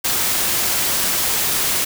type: noise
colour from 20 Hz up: white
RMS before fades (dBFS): -19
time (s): 0.04-1.85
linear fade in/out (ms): 10
effects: none